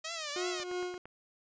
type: tone with vibrato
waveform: 5% pulse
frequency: 624 Hz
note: D#5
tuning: 5 cents sharp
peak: -25 dBFS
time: 0.04-0.64 s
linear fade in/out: 10 ms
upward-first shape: triangle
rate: 2.8 Hz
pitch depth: 160 cents each way
type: tone with tremolo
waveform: 40% pulse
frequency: 360 Hz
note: F#4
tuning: 47 cents flat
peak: -32 dBFS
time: 0.36-0.98 s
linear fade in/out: 2 ms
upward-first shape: sine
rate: 2.9 Hz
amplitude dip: 60%
type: click train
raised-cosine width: 0.5 ms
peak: -32 dBFS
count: 5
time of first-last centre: 0.6-1.056 s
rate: 8.78 Hz
effects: resampled to 16000 Hz